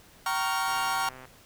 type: chord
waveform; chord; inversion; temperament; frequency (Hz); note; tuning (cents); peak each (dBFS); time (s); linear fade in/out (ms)
40% pulse; G half-diminished seventh; none; equal with one note detuned; 771.4 / 932.3 / 1108.7 / 1396.9; G5 / Bb5 / Db6 / F6; -28 / 0 / 0 / 0; -31; 0.26-1.09; 2
type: click train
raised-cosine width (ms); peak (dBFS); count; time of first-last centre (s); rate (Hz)
0.5; -31; 75; 0.68-1.254; 129
effects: pink hiss -55 dBFS RMS until 1.45 s